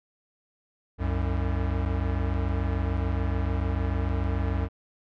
square tone pair together, 63.96 / 90.8 Hz, C2 / F#2, -39 / -32 cents, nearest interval tritone, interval 607 cents, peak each -28 dBFS, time 0.98-4.69 s, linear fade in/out 50 ms, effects low-pass 2000 Hz 12 dB/octave

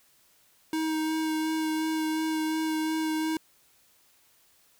square tone with vibrato, 315.4 Hz, D#4, 24 cents sharp, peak -27 dBFS, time 0.73-3.37 s, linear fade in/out 2 ms, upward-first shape sine, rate 2.8 Hz, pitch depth 12 cents each way, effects white hiss -63 dBFS RMS until 4.79 s

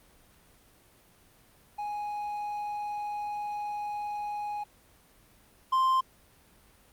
triangle tone pair in turn, 830.6 / 1046.5 Hz, G#5 / C6, 0 / 0 cents, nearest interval major third, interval 400 cents, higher second, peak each -30 / -20 dBFS, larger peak second, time 1.78-4.64 / 5.72-6.01 s, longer first, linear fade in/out 10 ms, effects pink hiss -60 dBFS RMS until 6.92 s + Opus 32 kbps

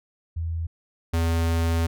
sine / square tone pair in turn, 82.6 / 82.96 Hz, E2 / E2, +4 / +12 cents, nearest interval unison, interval 8 cents, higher second, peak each -25 / -21 dBFS, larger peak second, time 0.36-0.67 / 1.13-1.87 s, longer second, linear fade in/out 10 ms, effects none

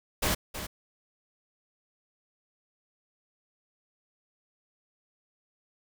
pink noise with echo, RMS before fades -27 dBFS, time 0.22-0.35 s, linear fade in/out 10 ms, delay 320 ms, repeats 1, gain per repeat -10 dB, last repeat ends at 0.67 s, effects none

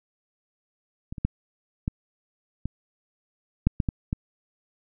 clicks, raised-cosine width 5 ms, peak -21 / -23 / -10 / -13 / -16 / -6 / -10 / -12 / -13 dBFS, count 9, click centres 1.125 / 1.182 / 1.25 / 1.879 / 2.656 / 3.67 / 3.802 / 3.888 / 4.129 s, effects none

